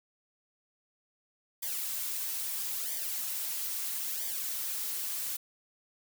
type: noise with flanger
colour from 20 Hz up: blue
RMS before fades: -35 dBFS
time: 1.62-5.37 s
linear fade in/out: 10 ms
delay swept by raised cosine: 0.73 to 5.63 ms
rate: 0.76 Hz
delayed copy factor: -0.75
effects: none